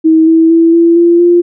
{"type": "tone with pitch steps", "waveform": "sine", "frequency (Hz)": [320, 325.4, 330.9, 336.5, 342.2, 348], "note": ["D#4", "E4", "E4", "E4", "F4", "F4"], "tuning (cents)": [49, -22, 7, 36, -35, -6], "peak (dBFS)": -3, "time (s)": [0.04, 1.42], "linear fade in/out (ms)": 20, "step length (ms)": 230, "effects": []}